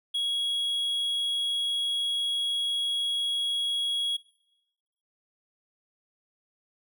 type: tone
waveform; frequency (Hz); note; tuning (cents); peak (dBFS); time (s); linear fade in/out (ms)
triangle; 3322; G#7; 0; -24; 0.14-4.17; 10
effects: noise-tail reverb RT60 1.0 s tail -21 dB re dry